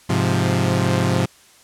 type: chord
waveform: sawtooth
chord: F minor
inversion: first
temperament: equal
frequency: 103.83 / 130.81 / 174.61 Hz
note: Ab2 / C3 / F3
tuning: 0 / 0 / 0 cents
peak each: -17 dBFS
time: 0.09-1.26 s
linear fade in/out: 10 ms
effects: white hiss -50 dBFS RMS until 1.63 s + low-pass 10000 Hz 12 dB/octave